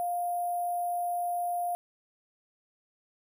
sine tone with sample-and-hold, 703 Hz, F5, 11 cents sharp, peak -28 dBFS, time 0-1.75 s, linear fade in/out 0 ms, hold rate 11025 Hz, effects none

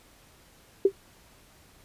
sine tone with exponential decay, 392 Hz, G4, in tune, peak -12 dBFS, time 0.85-0.92 s, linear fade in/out 5 ms, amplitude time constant 15 ms, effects pink hiss -57 dBFS RMS until 1.84 s + resampled to 32000 Hz

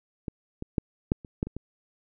clicks, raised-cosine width 3 ms, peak -19 / -21 / -11 / -9 / -29 / -13 / -23 / -22 dBFS, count 8, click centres 0.282 / 0.624 / 0.782 / 1.119 / 1.248 / 1.429 / 1.47 / 1.566 s, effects none

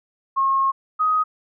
sine tone pair in turn, 1081 / 1254.9 Hz, C#6 / D#6, -44 / +14 cents, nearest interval minor third, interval 258 cents, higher second, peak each -16 dBFS, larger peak neither, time 0.36-0.72 / 0.99-1.24 s, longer first, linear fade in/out 20 ms, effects none

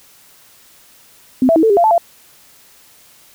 sine tone with pitch steps, 257.1 / 660 / 320.7 / 444.9 / 402.6 / 689 / 874 / 683 Hz, C4 / E5 / E4 / A4 / G4 / F5 / A5 / F5, -30 / +2 / -48 / +19 / +46 / -24 / -12 / -39 cents, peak -8 dBFS, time 1.42-1.98 s, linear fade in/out 2 ms, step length 70 ms, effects white hiss -47 dBFS RMS until 3.34 s

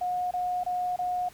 sine tone bursts, 722 Hz, F#5, 43 cents flat, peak -26 dBFS, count 4, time 0.01-1.288 s, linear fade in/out 5 ms, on 300 ms, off 26 ms, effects pink hiss -53 dBFS RMS until 1.33 s

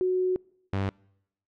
sine / sawtooth tone pair in turn, 368.5 / 97.6 Hz, F#4 / G2, -7 / -7 cents, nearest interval octave + major seventh, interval 2300 cents, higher first, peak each -22 dBFS, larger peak neither, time 0.01-0.36 / 0.73-0.89 s, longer first, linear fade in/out 0 ms, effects noise-tail reverb RT60 0.8 s tail -26 dB re dry + low-pass 3000 Hz 12 dB/octave

